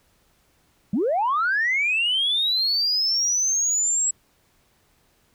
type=linear sweep; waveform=sine; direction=up; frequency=172.4 to 7740 Hz; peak=-18 dBFS; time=0.93-4.11 s; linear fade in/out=5 ms; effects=tanh soft clip ceiling -15 dBFS + pink hiss -63 dBFS RMS until 5.34 s